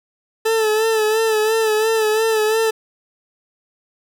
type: tone with vibrato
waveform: 40% pulse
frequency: 438.3 Hz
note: A4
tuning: 7 cents flat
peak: -14 dBFS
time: 0.45-2.71 s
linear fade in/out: 10 ms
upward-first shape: sine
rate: 2.9 Hz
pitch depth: 46 cents each way
effects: none